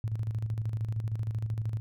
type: tone with tremolo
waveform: sine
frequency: 110 Hz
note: A2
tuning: in tune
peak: -27 dBFS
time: 0.04-1.8 s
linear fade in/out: 0 ms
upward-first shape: square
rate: 13 Hz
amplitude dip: 55%
effects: none